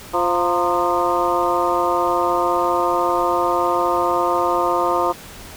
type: harmonic tone with a mistuned harmonic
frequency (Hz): 174.61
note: F3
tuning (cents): 0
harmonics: 2 / 3 / 4 / 5 / 6 / 7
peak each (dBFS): -23 / -23 / -23 / -23 / -23 / -23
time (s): 0.13-5.13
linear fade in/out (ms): 20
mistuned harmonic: 5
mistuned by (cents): +91
effects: pink hiss -38 dBFS RMS until 5.56 s